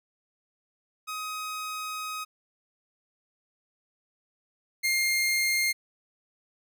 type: tone pair in turn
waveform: sawtooth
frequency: 1260 / 2119 Hz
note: D#6 / C7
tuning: +21 / +21 cents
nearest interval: major sixth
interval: 900 cents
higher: second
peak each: -29 / -20 dBFS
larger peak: second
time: 1.07-2.25 / 4.83-5.73 s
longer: first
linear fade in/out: 20 ms
effects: none